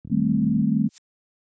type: click train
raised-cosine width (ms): 5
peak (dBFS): -23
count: 24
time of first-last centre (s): 0.05-0.615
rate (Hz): 40.7
type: chord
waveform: sine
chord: A half-diminished seventh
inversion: second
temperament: equal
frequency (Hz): 155.56 / 196 / 220 / 261.6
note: Eb3 / G3 / A3 / C4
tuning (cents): 0 / 0 / 0 / 0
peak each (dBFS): -25 / -23 / -21 / -26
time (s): 0.1-0.89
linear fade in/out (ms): 20
type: noise with exponential growth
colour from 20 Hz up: violet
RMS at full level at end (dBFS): -31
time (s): 0.86-0.98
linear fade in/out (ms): 0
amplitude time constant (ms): 25
effects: high-pass 100 Hz 12 dB/octave + resampled to 16000 Hz